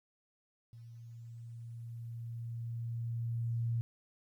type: tone with level ramp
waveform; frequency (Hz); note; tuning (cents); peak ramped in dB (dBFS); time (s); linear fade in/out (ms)
sine; 116.54; A#2; 0; -49 to -30; 0.73-3.81; 0
effects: 12-bit